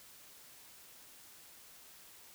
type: silence
effects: white hiss -57 dBFS RMS until 2.34 s